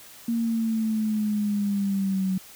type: linear sweep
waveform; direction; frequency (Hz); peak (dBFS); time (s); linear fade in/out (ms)
sine; down; 233.1 to 186.8; -22; 0.28-2.38; 5
effects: white hiss -47 dBFS RMS until 2.55 s